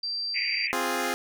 sine tone, 4699 Hz, D8, in tune, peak -28 dBFS, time 0.03-0.67 s, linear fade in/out 5 ms
pink band-pass noise, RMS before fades -30 dBFS, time 0.34-0.73 s, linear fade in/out 20 ms, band 2000 to 2600 Hz, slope 96 dB/octave
10% pulse chord, F minor, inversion second, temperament equal, 261.6 / 349.2 / 415.3 Hz, C4 / F4 / Ab4, 0 / 0 / 0 cents, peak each -22 dBFS, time 0.73-1.14 s, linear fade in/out 0 ms
effects none

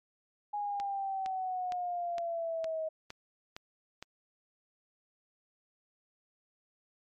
sine exponential sweep, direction down, 830.6 to 631 Hz, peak -32 dBFS, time 0.53-2.89 s, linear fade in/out 10 ms
click train, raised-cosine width 0.2 ms, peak -25 dBFS, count 8, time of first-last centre 0.8-4.026 s, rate 2.17 Hz
effects MP3 64 kbps

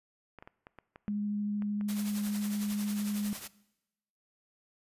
clicks, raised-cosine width 0.5 ms, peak -33 dBFS, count 9, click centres 0.387 / 0.425 / 0.475 / 0.669 / 0.787 / 0.959 / 1.081 / 1.622 / 1.811 s
sine tone with vibrato, 206.7 Hz, G#3, 8 cents flat, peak -30 dBFS, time 1.08-3.33 s, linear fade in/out 0 ms, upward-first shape triangle, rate 13 Hz, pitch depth 8 cents each way
white noise with tremolo, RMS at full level -40 dBFS, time 1.88-3.48 s, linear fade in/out 10 ms, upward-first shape triangle, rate 11 Hz, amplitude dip 65%
effects noise-tail reverb RT60 0.9 s tail -20 dB re dry + resampled to 32000 Hz

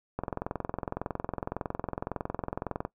click train, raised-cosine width 1 ms, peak -17 dBFS, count 59, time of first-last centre 0.19-2.851 s, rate 21.8 Hz, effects noise-tail reverb RT60 0.1 s tail -19 dB re dry

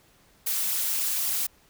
blue noise with flanger, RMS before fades -27 dBFS, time 0.46-1.47 s, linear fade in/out 10 ms, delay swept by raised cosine 0.48 to 5.98 ms, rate 3.7 Hz, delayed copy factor -0.8, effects pink hiss -60 dBFS RMS until 1.69 s

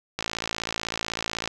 click train, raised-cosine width 0.2 ms, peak -10 dBFS, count 73, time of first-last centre 0.19-1.476 s, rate 56 Hz, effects none

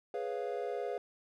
triangle chord, C# dominant seventh, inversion second, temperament equal, 415.3 / 493.9 / 554.4 / 698.5 Hz, G#4 / B4 / C#5 / E#5, 0 / 0 / 0 / 0 cents, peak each -37 / -37 / -40 / -39 dBFS, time 0.14-0.98 s, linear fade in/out 2 ms, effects none

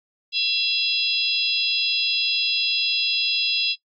sine tone cluster, 2714 / 3354 / 4028 / 4981 Hz, E7 / G#7 / B7 / D#8, +50 / +16 / +33 / +1 cents, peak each -25 dBFS, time 0.32-3.76 s, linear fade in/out 50 ms, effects noise-tail reverb RT60 0.1 s tail -19 dB re dry + AAC 48 kbps

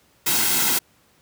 white noise with comb filter, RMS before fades -20 dBFS, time 0.26-0.79 s, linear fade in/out 10 ms, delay 1.7 ms, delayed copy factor -0.55, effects pink hiss -59 dBFS RMS until 1.21 s + high-pass 80 Hz 12 dB/octave

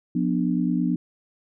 sine chord, B diminished, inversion second, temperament just, 177.8 / 246.9 / 296.3 Hz, F3 / B3 / D4, +31 / 0 / +15 cents, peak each -24 / -24 / -26 dBFS, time 0.15-0.96 s, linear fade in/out 5 ms, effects none

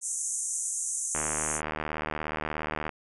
pink band-pass noise, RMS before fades -32 dBFS, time 0.01-1.61 s, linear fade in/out 50 ms, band 6200 to 10000 Hz, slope 96 dB/octave
click train, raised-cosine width 0.5 ms, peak -16 dBFS, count 135, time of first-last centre 1.15-2.893 s, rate 76.9 Hz
effects none

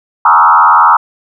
sine tone with frequency modulation, 1108.7 Hz, C#6, in tune, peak -3 dBFS, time 0.25-0.97 s, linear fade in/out 5 ms, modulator 80.1 Hz, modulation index 3.2, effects none

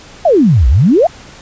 sine exponential two-way sweep, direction down then up, 740 to 55.9 to 740 Hz, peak -5 dBFS, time 0.25-1.07 s, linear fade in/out 5 ms, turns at 0.68 s, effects pink hiss -36 dBFS RMS until 1.41 s + resampled to 16000 Hz

